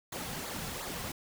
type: noise with flanger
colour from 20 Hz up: pink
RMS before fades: -39 dBFS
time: 0.12-1.12 s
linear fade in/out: 5 ms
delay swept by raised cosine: 0.34 to 3.34 ms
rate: 2.8 Hz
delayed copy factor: -0.65
effects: none